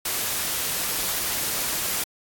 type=noise; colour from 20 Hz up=white; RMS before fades=-26 dBFS; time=0.05-2.04 s; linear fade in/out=5 ms; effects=AAC 64 kbps